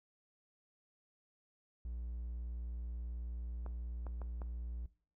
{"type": "tone", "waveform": "triangle", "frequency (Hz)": 59.3, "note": "A#1", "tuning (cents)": 30, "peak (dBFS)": -38, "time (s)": [1.85, 4.86], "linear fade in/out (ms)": 0}
{"type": "clicks", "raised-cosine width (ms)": 1, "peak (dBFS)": -35, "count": 4, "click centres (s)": [3.663, 4.067, 4.217, 4.418]}
{"effects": ["noise-tail reverb RT60 0.4 s tail -18 dB re dry"]}